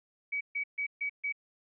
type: tone bursts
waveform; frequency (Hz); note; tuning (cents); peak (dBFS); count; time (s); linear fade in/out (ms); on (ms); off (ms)
sine; 2272; C#7; +42; -30; 5; 0.32-1.325; 10; 89; 140
effects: none